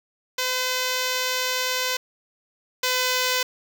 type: tone pair in turn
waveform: 5% pulse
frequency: 509 / 506.1 Hz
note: C5 / B4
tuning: -48 / +42 cents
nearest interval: unison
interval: 10 cents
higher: first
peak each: -11 / -9 dBFS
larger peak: second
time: 0.38-1.97 / 2.83-3.43 s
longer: first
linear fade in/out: 5 ms
effects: none